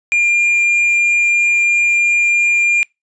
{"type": "tone", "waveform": "triangle", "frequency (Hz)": 2401, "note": "D7", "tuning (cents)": 38, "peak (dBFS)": -9, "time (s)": [0.12, 2.83], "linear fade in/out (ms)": 0, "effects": ["noise-tail reverb RT60 0.2 s tail -26 dB re dry", "resampled to 22050 Hz"]}